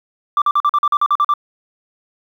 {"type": "tone bursts", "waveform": "sine", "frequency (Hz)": 1174.7, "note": "D6", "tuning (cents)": 0, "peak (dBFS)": -9, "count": 11, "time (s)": [0.37, 1.338], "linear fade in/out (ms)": 2, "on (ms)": 48, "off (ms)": 44, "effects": ["tanh soft clip ceiling -9 dBFS", "8-bit"]}